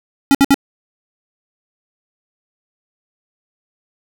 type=tone bursts; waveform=square; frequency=277.2 Hz; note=C#4; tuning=in tune; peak=-8 dBFS; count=3; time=0.31-0.543 s; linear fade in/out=0 ms; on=37 ms; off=61 ms; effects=none